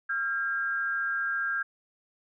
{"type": "tone pair together", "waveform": "sine", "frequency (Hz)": [1379, 1613.6], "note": ["F6", "G6"], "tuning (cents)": [-22, 50], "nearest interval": "minor third", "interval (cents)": 272, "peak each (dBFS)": [-32, -28], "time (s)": [0.09, 1.63], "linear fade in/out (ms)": 10, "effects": []}